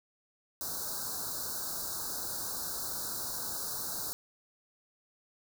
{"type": "band-stop noise", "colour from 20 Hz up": "white", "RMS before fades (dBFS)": -37, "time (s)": [0.61, 4.13], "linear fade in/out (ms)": 0, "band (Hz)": [1600, 3900], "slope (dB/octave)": 96, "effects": []}